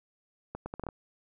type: accelerating click train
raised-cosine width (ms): 1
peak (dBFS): -23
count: 7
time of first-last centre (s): 0.55-0.888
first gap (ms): 110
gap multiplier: 0.72
effects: none